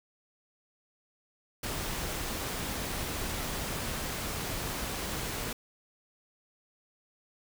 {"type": "noise", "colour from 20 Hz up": "pink", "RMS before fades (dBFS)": -35, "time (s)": [1.63, 5.53], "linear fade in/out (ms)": 5, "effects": []}